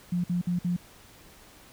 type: tone bursts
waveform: sine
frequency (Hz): 176.3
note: F3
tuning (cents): +17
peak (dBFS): -24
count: 4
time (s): 0.12-0.765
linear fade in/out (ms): 5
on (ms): 120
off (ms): 55
effects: pink hiss -53 dBFS RMS until 1.72 s